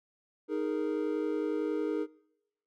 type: chord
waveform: triangle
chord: D# suspended fourth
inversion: none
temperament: equal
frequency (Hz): 311.1 / 415.3 / 466.2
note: D#4 / G#4 / A#4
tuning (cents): 0 / 0 / 0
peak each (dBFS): -31 / -32 / -33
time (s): 0.48-2.07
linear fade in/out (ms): 50
effects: noise-tail reverb RT60 0.9 s tail -24 dB re dry